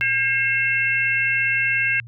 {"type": "harmonic tone", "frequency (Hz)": 537, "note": "C5", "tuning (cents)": 45, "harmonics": [3, 4, 5], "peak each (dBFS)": [-22, -22, -22], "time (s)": [0.01, 2], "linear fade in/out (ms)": 0, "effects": ["added 117 Hz sine -37 dBFS peak until 2.07 s"]}